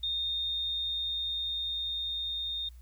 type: tone with level ramp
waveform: sine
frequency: 3665 Hz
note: A#7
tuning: 30 cents flat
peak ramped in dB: -29 to -32 dBFS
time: 0.03-2.69 s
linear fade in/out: 5 ms
effects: added 60 Hz sine -47 dBFS peak until 2.81 s + white hiss -67 dBFS RMS until 2.81 s